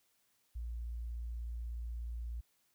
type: tone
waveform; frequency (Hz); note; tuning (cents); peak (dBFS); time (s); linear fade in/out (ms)
sine; 58.27; A#1; 0; -38; 0.55-2.41; 10
effects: white hiss -75 dBFS RMS until 2.74 s